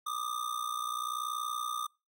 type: ring-modulated tone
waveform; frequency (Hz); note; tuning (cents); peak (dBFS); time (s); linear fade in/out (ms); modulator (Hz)
square; 1206; D6; +46; -31; 0.06-1.87; 10; 30.4
effects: noise-tail reverb RT60 0.3 s tail -26 dB re dry